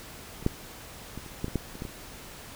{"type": "clicks", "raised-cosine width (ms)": 3, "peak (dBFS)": [-28, -10, -24, -30, -16, -23, -13, -29, -21, -25], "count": 10, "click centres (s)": [0.426, 0.464, 1.176, 1.263, 1.444, 1.482, 1.557, 1.754, 1.821, 1.852], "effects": ["pink hiss -45 dBFS RMS until 2.55 s"]}